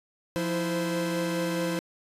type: tone cluster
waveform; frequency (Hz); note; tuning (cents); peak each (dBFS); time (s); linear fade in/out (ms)
45% pulse; 173.9 / 328 / 517; F3 / E4 / C5; -7 / -9 / -21; -31; 0.36-1.79; 0
effects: resampled to 32000 Hz